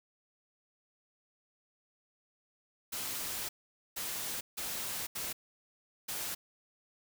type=noise bursts at uneven times; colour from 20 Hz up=white; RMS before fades=-38 dBFS; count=5; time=2.92-3.49 / 3.96-4.41 / 4.57-5.07 / 5.15-5.33 / 6.08-6.35 s; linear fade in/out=10 ms; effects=none